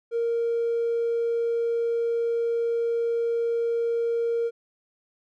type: tone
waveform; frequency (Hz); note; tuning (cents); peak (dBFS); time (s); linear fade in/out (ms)
triangle; 465.6; A#4; -2; -19; 0.11-4.51; 50
effects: tanh soft clip ceiling -19 dBFS